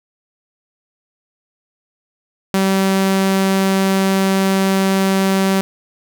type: tone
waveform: sawtooth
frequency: 192.6 Hz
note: G3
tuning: 30 cents flat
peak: -9 dBFS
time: 2.54-5.61 s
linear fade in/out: 0 ms
effects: none